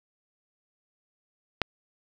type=click; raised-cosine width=0.3 ms; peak=-7 dBFS; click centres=1.617 s; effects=none